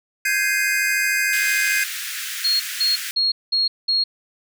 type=chord; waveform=square; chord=Ab major seventh; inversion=third; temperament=equal; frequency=1568 / 1661.2 / 2093 / 2489 Hz; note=G6 / Ab6 / C7 / Eb7; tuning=0 / 0 / 0 / 0 cents; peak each=-25 / -24 / -24 / -25 dBFS; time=0.25-1.84 s; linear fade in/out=5 ms
type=high-pass noise; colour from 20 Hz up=pink; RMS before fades=-29 dBFS; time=1.33-3.11 s; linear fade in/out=0 ms; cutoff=1500 Hz; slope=48 dB/octave
type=tone bursts; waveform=sine; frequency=4288 Hz; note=C8; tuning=42 cents sharp; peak=-16 dBFS; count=5; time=2.44-4.04 s; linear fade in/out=10 ms; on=160 ms; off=200 ms
effects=none

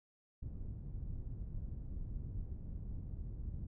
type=low-pass noise; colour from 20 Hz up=pink; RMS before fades=-43 dBFS; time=0.42-3.67 s; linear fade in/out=10 ms; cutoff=130 Hz; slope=12 dB/octave; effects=none

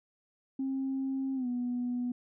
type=tone with pitch glide; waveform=sine; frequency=267.6 to 245.4 Hz; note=C4 to B3; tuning=+39 to -11 cents; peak=-29 dBFS; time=0.59-2.12 s; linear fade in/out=5 ms; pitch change=-150 cents; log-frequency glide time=1.35-1.47 s; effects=tanh soft clip ceiling -26 dBFS

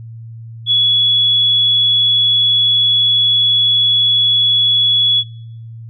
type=tone; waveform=sine; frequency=3383 Hz; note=G#7; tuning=31 cents sharp; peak=-9 dBFS; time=0.66-5.24 s; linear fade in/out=50 ms; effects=noise-tail reverb RT60 0.7 s tail -22 dB re dry + added 114 Hz sine -29 dBFS peak until 5.89 s

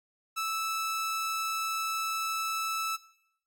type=tone; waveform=sawtooth; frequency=1313 Hz; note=E6; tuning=7 cents flat; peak=-26 dBFS; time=0.36-2.97 s; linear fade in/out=20 ms; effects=noise-tail reverb RT60 0.8 s tail -20 dB re dry + AAC 64 kbps

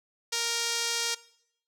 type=tone with band-pass filter; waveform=sawtooth; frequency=466.2 Hz; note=A#4; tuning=in tune; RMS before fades=-30 dBFS; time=0.32-1.15 s; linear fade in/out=10 ms; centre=5400 Hz; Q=1.4; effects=noise-tail reverb RT60 0.7 s tail -19 dB re dry

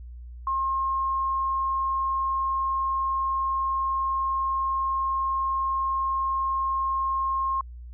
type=tone; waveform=sine; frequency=1070 Hz; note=C6; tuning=38 cents sharp; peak=-23 dBFS; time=0.47-7.61 s; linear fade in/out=2 ms; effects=added 60 Hz sine -38 dBFS peak until 7.93 s

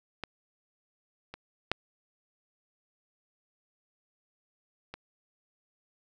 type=clicks; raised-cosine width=0.3 ms; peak=-19 / -25 / -10 / -24 dBFS; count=4; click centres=0.237 / 1.34 / 1.716 / 4.94 s; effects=none

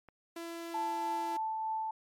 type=click; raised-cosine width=0.5 ms; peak=-38 dBFS; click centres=0.087 s
type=tone; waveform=sawtooth; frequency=335.9 Hz; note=E4; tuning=33 cents sharp; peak=-36 dBFS; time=0.36-1.37 s; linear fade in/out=5 ms
type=tone with tremolo; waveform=sine; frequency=880 Hz; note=A5; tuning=in tune; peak=-31 dBFS; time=0.74-1.91 s; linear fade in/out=5 ms; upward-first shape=triangle; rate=3.3 Hz; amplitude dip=25%
effects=MP3 64 kbps

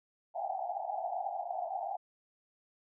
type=band-pass noise; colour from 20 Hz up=pink; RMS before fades=-37 dBFS; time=0.34-1.97 s; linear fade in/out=20 ms; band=670 to 820 Hz; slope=96 dB/octave; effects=none

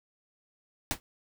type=noise with exponential decay; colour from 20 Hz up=pink; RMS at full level=-25 dBFS; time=0.91-1 s; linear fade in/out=0 ms; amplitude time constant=18 ms; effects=none

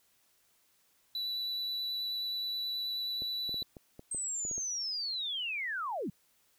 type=tone with vibrato; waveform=triangle; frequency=3956 Hz; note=B7; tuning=2 cents sharp; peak=-32 dBFS; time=1.15-3.63 s; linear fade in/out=2 ms; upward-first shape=triangle; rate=9.4 Hz; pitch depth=11 cents each way
type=clicks; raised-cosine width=2 ms; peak=-33 dBFS; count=10; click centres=3.221 / 3.493 / 3.543 / 3.622 / 3.768 / 3.994 / 4.147 / 4.451 / 4.513 / 4.58 s
type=linear sweep; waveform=sine; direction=down; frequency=8370 to 143 Hz; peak=-33 dBFS; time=4.11-6.1 s; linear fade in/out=5 ms
effects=white hiss -70 dBFS RMS until 6.58 s

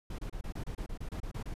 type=noise bursts; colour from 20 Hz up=brown; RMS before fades=-38 dBFS; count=13; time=0.1-1.541 s; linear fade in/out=5 ms; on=85 ms; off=28 ms; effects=resampled to 32000 Hz

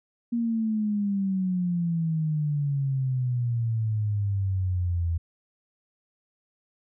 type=exponential sweep; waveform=sine; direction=down; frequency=237.4 to 82.7 Hz; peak=-23 dBFS; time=0.32-5.18 s; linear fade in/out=10 ms; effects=none

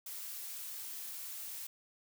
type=noise; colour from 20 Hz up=blue; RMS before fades=-44 dBFS; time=0.06-1.67 s; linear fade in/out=5 ms; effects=none

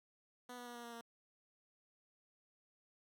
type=tone with pitch steps; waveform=10% pulse; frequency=246.9 / 243.9 / 241 / 238.1 / 235.2 / 232.4 Hz; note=B3 / B3 / B3 / A#3 / A#3 / A#3; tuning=0 / -21 / -42 / +37 / +16 / -5 cents; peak=-40 dBFS; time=0.49-1.012 s; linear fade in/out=5 ms; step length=87 ms; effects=none

